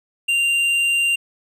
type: tone with hard clipping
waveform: sine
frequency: 2781 Hz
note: F7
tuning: 8 cents flat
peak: -17 dBFS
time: 0.28-1.16 s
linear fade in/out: 10 ms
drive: 6 dB
effects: none